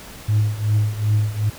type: tone with tremolo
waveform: sine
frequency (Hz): 106.2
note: G#2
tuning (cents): +39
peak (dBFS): -11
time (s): 0.28-1.5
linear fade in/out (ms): 10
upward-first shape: triangle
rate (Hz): 2.6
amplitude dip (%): 90
effects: tanh soft clip ceiling -11 dBFS + pink hiss -39 dBFS RMS until 1.58 s